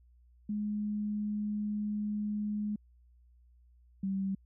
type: tone pair in turn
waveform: sine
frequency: 209.2 / 193.8 Hz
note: G#3 / G3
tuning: +13 / -20 cents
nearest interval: minor second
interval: 133 cents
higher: first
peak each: -31 / -30 dBFS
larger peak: second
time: 0.49-2.76 / 4.03-4.35 s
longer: first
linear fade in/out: 5 ms
effects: added 60 Hz sine -59 dBFS peak until 4.45 s